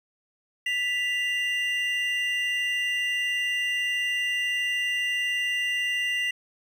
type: tone pair together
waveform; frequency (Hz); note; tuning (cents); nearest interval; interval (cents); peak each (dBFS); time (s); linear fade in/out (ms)
triangle; 1975.5 / 2794; B6 / F7; 0 / 0; tritone; 600; -25 / -26; 0.66-6.31; 5
effects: 10-bit